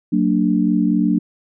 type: chord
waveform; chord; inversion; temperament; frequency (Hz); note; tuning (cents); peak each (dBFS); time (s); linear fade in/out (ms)
sine; Gb augmented; none; equal with one note detuned; 185 / 228.5 / 293.7; Gb3 / Bb3 / D4; 0 / -34 / 0; -18; 0.12-1.19; 10
effects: none